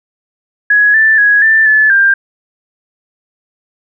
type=tone with pitch steps; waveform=sine; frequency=1675 / 1765 / 1666 / 1774 / 1731 / 1591 Hz; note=G#6 / A6 / G#6 / A6 / A6 / G6; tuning=+14 / +5 / +5 / +14 / -29 / +25 cents; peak=-5 dBFS; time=0.7-2.14 s; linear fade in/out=5 ms; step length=240 ms; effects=none